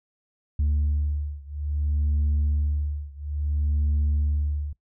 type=beating tone pair; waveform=sine; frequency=73.42 / 74.01 Hz; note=D2 / D2; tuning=0 / +14 cents; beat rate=0.59 Hz; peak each=-23 / -24 dBFS; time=0.59-4.73 s; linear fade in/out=5 ms; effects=noise-tail reverb RT60 0.1 s tail -20 dB re dry + tanh soft clip ceiling -18 dBFS